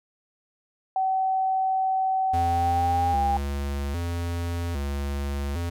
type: tone with pitch glide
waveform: sine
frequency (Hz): 761 to 800.7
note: F#5 to G5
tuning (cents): +48 to +37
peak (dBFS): -21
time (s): 0.96-3.37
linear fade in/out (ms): 2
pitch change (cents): +89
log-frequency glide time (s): 2.34-3.08
type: tone with vibrato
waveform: square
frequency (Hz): 77.7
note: D#2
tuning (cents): -2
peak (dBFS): -27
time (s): 2.33-5.7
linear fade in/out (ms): 10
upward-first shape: square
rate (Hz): 0.62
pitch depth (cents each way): 170
effects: none